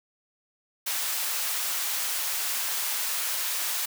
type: high-pass noise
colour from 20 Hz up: white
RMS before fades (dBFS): -29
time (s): 0.86-3.86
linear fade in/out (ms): 10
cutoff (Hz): 770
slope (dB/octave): 12
effects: none

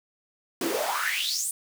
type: noise with high-pass filter sweep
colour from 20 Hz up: pink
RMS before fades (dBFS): -28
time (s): 0.61-1.51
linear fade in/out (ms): 2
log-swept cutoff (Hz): 270 to 9700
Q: 6.7
effects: none

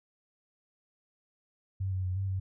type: tone with pitch steps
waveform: sine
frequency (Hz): 95.8 / 93.5 / 91.7 / 97 / 94.9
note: G2 / F#2 / F#2 / G2 / F#2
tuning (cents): -39 / +19 / -15 / -18 / +44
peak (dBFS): -29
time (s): 1.8-2.4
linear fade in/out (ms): 10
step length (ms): 120
effects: none

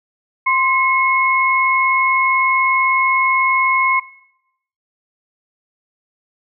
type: tone pair together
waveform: sine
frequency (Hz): 1046.5 / 2178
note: C6 / C#7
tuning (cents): 0 / -31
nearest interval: octave + minor second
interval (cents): 1269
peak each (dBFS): -15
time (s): 0.46-4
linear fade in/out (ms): 10
effects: noise-tail reverb RT60 0.8 s tail -19 dB re dry

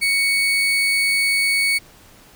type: tone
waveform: 35% pulse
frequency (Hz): 2226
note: C#7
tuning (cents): +7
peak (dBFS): -14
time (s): 0.01-1.79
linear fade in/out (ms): 20
effects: pink hiss -48 dBFS RMS until 2.35 s

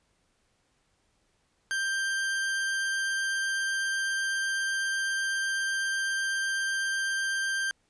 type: tone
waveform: 40% pulse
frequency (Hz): 1577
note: G6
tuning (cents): +10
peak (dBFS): -26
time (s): 1.71-7.71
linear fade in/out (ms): 0
effects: pink hiss -71 dBFS RMS until 7.89 s + resampled to 22050 Hz

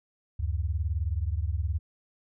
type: beating tone pair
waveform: sine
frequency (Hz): 72.8 / 91.8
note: D2 / F#2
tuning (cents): -15 / -13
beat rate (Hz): 19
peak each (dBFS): -28 / -30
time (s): 0.39-1.79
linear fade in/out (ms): 10
effects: none

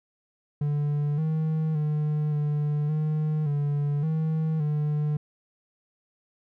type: tone with pitch steps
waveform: triangle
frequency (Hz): 146.5 / 157.7 / 150.9 / 148.2 / 153.8 / 144.8 / 158.5 / 149.5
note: D3 / D#3 / D3 / D3 / D#3 / D3 / D#3 / D3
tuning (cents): -4 / +24 / +47 / +16 / -20 / -24 / +32 / +31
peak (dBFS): -21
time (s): 0.61-5.17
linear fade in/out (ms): 5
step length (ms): 570
effects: none

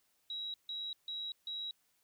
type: tone bursts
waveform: sine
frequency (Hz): 3865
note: B7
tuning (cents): -38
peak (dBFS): -38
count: 4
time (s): 0.3-1.71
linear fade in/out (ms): 2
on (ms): 240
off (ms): 150
effects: white hiss -75 dBFS RMS until 2.03 s

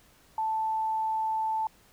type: tone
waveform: sine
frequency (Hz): 880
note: A5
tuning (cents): 0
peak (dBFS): -26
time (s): 0.38-1.67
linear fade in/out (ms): 2
effects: pink hiss -60 dBFS RMS until 1.92 s

